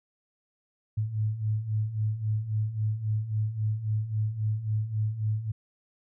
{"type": "beating tone pair", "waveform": "sine", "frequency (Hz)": [105.5, 109.2], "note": ["G#2", "A2"], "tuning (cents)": [28, -13], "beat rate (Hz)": 3.7, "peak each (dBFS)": [-32, -27], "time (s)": [0.97, 5.52], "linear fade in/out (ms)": 10, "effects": []}